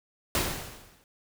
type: noise with exponential decay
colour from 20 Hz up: pink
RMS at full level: -24 dBFS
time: 0.35-1.04 s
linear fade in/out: 1 ms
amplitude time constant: 150 ms
effects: none